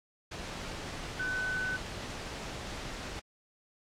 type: tone in noise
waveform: sine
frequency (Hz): 1506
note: F#6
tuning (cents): +30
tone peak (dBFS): -31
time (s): 1.19-1.77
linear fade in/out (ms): 10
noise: pink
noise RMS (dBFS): -40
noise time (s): 0.31-3.2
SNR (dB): +6
effects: low-pass 6000 Hz 12 dB/octave + AAC 64 kbps